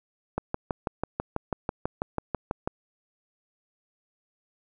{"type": "click train", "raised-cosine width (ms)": 1, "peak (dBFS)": -13, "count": 15, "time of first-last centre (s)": [0.38, 2.675], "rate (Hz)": 6.1, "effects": []}